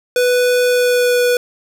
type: tone with pitch glide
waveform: square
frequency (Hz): 494.5 to 490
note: B4 to B4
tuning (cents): +2 to -14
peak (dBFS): -12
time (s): 0.16-1.37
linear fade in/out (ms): 2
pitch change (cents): -16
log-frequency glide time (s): 0.66-1.22
effects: 8-bit